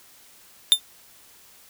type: tone with exponential decay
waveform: 45% pulse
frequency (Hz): 3601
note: A7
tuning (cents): +39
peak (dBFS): -7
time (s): 0.72-0.8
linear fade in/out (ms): 0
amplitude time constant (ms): 16
effects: white hiss -52 dBFS RMS until 1.69 s